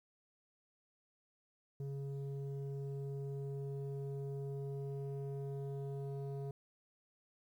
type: tone with low-pass filter sweep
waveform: square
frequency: 138.59 Hz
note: C#3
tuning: in tune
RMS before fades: -42 dBFS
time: 1.8-6.51 s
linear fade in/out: 2 ms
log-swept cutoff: 340 to 540 Hz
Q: 1.9
effects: 12-bit